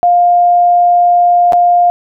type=tone with dropouts; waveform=sine; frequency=704 Hz; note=F5; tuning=14 cents sharp; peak=-5 dBFS; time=0.03-1.9 s; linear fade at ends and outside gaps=0 ms; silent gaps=1.523-1.532 s; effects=none